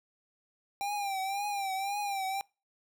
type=tone with vibrato; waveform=square; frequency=793 Hz; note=G5; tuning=20 cents sharp; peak=-32 dBFS; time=0.81-2.41 s; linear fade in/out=0 ms; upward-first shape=triangle; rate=1.9 Hz; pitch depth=84 cents each way; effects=noise-tail reverb RT60 0.3 s tail -25 dB re dry